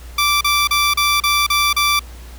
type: tone bursts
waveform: 15% pulse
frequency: 1169 Hz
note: D6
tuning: 8 cents flat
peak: -7 dBFS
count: 7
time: 0.18-1.994 s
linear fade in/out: 5 ms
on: 230 ms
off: 34 ms
effects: added 60 Hz sine -33 dBFS peak until 2.38 s + pink hiss -43 dBFS RMS until 2.38 s